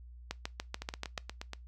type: two click trains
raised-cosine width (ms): 0.2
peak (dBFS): -18 / -22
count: 7 / 7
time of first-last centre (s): 0.31-1.178 / 0.82-1.533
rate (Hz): 6.91 / 8.41
effects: noise-tail reverb RT60 0.2 s tail -22 dB re dry + added 60 Hz sine -48 dBFS peak until 1.67 s